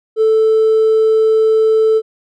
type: tone with hard clipping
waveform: triangle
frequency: 440 Hz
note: A4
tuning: in tune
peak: -8 dBFS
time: 0.16-2.02 s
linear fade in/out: 50 ms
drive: 2 dB
effects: none